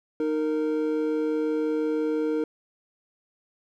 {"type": "tone pair together", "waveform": "triangle", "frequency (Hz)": [308.9, 462.8], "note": ["D#4", "A#4"], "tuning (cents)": [-12, -13], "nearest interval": "perfect fifth", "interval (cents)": 699, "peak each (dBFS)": -24, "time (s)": [0.2, 2.44], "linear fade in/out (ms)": 2, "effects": []}